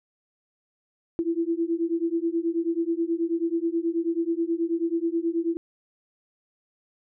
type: beating tone pair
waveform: sine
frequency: 329.6 / 338.9 Hz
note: E4 / E4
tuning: 0 / +48 cents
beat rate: 9.3 Hz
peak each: -26 dBFS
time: 1.19-5.57 s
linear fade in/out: 0 ms
effects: none

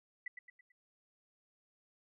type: tone with echo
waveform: sine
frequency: 1984 Hz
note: B6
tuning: 7 cents sharp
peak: -38 dBFS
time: 0.26-0.28 s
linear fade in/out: 5 ms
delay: 110 ms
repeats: 4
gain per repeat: -7 dB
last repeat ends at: 0.72 s
effects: none

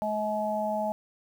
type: harmonic tone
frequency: 212.7 Hz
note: G#3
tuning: 42 cents sharp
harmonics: 1 / 3 / 4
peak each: -34 / -29 / -31 dBFS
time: 0.02-0.92 s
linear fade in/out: 0 ms
effects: 9-bit

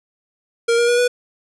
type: tone with pitch steps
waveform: square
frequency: 466.2 / 474.1 / 482.1 / 490.2 Hz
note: A#4 / A#4 / B4 / B4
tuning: 0 / +29 / -42 / -13 cents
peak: -14 dBFS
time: 0.68-1.08 s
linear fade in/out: 10 ms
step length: 100 ms
effects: resampled to 24000 Hz + 9-bit

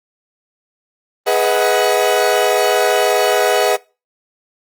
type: chord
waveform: 40% pulse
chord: G# minor seventh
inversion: none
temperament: equal with one note detuned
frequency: 415.3 / 493.9 / 634.6 / 740 Hz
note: G#4 / B4 / D#5 / F#5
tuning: 0 / 0 / +34 / 0 cents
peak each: -17 dBFS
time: 1.26-3.77 s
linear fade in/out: 20 ms
effects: noise-tail reverb RT60 0.3 s tail -22 dB re dry + Opus 24 kbps

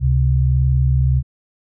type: tone pair together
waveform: sine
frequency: 69.3 / 130.82 Hz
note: C#2 / C3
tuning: 0 / 0 cents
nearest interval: major seventh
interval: 1100 cents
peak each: -15 dBFS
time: 0-1.23 s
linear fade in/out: 50 ms
effects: none

